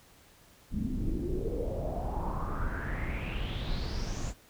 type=noise with low-pass filter sweep; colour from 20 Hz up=brown; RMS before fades=-33 dBFS; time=0.7-4.34 s; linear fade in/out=50 ms; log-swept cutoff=200 to 7400 Hz; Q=6.3; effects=pink hiss -59 dBFS RMS until 4.49 s